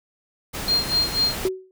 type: noise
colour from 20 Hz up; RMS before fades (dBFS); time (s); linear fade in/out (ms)
pink; -30; 0.53-1.49; 20
type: tone with tremolo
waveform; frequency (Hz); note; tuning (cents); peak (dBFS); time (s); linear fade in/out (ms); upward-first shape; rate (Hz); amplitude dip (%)
sine; 4200; C8; +6; -16; 0.68-1.35; 2; sine; 4.1; 90
type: tone with exponential decay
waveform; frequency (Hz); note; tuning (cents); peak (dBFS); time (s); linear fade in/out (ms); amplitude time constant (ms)
sine; 375.3; F#4; +25; -16; 1.45-1.71; 1; 55
effects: none